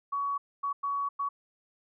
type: tone bursts at uneven times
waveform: sine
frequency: 1125 Hz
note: C#6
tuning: 25 cents sharp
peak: -28 dBFS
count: 4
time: 0.12-0.38 / 0.63-0.73 / 0.83-1.09 / 1.19-1.29 s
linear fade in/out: 10 ms
effects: none